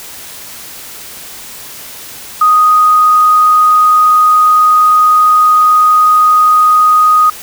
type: tone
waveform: sine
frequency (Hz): 1244.5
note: D#6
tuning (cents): 0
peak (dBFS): -4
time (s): 2.41-7.3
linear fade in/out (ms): 5
effects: white hiss -29 dBFS RMS until 7.42 s